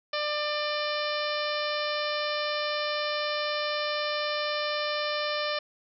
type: harmonic tone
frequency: 596 Hz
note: D5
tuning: 25 cents sharp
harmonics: 1 / 2 / 3 / 4 / 5 / 6 / 7 / 8 / 9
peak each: -31 / -34 / -36 / -37 / -38 / -39 / -39 / -40 / -41 dBFS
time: 0.13-5.59 s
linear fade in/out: 5 ms
effects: none